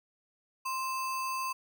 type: tone with sample-and-hold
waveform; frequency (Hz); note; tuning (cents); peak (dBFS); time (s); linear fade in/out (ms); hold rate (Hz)
sine; 1046.5; C6; 0; -31; 0.65-1.53; 10; 3675
effects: none